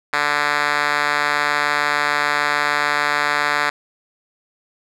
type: tone with band-pass filter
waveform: 5% pulse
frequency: 146.83 Hz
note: D3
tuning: in tune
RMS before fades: -19 dBFS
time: 0.13-3.7 s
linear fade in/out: 5 ms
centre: 2000 Hz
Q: 1
effects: none